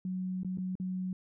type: tone with dropouts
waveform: sine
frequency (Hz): 185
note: F#3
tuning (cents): 0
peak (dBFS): -32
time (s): 0.05-1.13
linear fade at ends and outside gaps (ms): 2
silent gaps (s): 0.433-0.447 / 0.574-0.583 / 0.754-0.799
effects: none